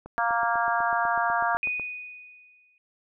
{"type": "click train", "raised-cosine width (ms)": 1, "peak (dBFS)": -26, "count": 15, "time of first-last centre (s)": [0.06, 1.797], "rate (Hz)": 8.06}
{"type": "harmonic tone", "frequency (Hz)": 233.1, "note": "A#3", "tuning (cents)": 0, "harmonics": [3, 4, 5, 6, 7], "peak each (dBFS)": [-27, -28, -29, -30, -30], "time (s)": [0.18, 1.57], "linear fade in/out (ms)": 0}
{"type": "tone with exponential decay", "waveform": "sine", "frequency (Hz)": 2481, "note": "D#7", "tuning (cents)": -6, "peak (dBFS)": -23, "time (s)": [1.63, 2.78], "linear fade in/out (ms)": 1, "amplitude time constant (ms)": 250}
{"effects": []}